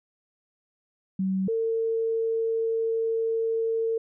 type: tone pair in turn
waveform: sine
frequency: 190.1 / 452.1 Hz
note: F#3 / A4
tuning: +47 / +47 cents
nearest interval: octave + minor third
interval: 1500 cents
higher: second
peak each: -23 dBFS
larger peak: neither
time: 1.19-1.48 / 1.48-3.98 s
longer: second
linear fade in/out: 5 ms
effects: none